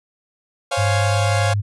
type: chord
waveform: sawtooth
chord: Db major seventh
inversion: third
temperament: equal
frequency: 523.3 / 554.4 / 698.5 / 830.6 Hz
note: C5 / Db5 / F5 / Ab5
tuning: 0 / 0 / 0 / 0 cents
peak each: -23 / -20 / -19 / -24 dBFS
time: 0.71-1.54 s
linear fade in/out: 10 ms
type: tone with pitch glide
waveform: sine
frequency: 101.1 to 102.16 Hz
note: G#2 to G#2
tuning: -46 to -28 cents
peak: -17 dBFS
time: 0.77-1.62 s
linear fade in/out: 20 ms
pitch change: +18 cents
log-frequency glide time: 0.96-1.2 s
effects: resampled to 24000 Hz